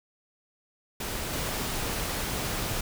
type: noise with level steps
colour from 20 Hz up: pink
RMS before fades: -33 / -31 dBFS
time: 1-2.81 s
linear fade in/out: 5 ms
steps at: 1.33 s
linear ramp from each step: 5 ms
effects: none